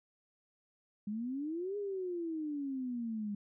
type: exponential two-way sweep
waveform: sine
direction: up then down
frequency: 201.6 to 415.3 to 201.6 Hz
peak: -35 dBFS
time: 1.07-3.35 s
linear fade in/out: 5 ms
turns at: 1.77 s
effects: none